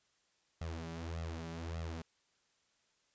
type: tone with flanger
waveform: sawtooth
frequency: 82.41 Hz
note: E2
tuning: in tune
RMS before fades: -42 dBFS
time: 0.61-2.02 s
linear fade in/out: 5 ms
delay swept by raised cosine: 1.5 to 5.2 ms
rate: 1.7 Hz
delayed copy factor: +0.85
effects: white hiss -75 dBFS RMS until 3.14 s + resampled to 16000 Hz